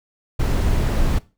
brown noise, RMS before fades -18 dBFS, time 0.39-1.19 s, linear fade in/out 10 ms, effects noise-tail reverb RT60 0.3 s tail -19 dB re dry

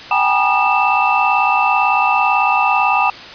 sine tone cluster, 770 / 828 / 964 / 1219 / 2658 Hz, G5 / G#5 / B5 / D#6 / E7, -31 / -5 / -42 / -36 / +14 cents, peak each -18 dBFS, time 0.11-3.1 s, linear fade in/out 2 ms, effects white hiss -33 dBFS RMS until 3.34 s + resampled to 11025 Hz

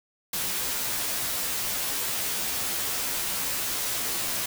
white noise with comb filter, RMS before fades -29 dBFS, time 0.33-4.46 s, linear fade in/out 5 ms, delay 13 ms, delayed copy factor -1, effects none

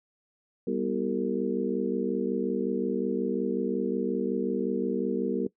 harmonic tone with a mistuned harmonic, 65.5 Hz, C2, 2 cents sharp, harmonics 3 / 4 / 5 / 6 / 7, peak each -33 / -31 / -34 / -32 / -31 dBFS, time 0.67-5.47 s, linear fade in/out 5 ms, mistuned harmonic 4, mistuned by -120 cents, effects noise-tail reverb RT60 0.1 s tail -19 dB re dry

